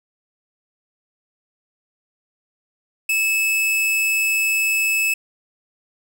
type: tone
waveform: 45% pulse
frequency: 2606 Hz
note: E7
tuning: 20 cents flat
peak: -17 dBFS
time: 3.09-5.14 s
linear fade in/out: 5 ms
effects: none